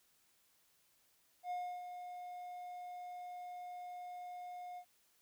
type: tone with ADSR envelope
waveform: triangle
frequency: 717 Hz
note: F5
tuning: 45 cents sharp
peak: -35 dBFS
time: 1.43-4.85 s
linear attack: 77 ms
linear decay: 310 ms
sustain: -8 dB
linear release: 74 ms
effects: white hiss -73 dBFS RMS until 5.21 s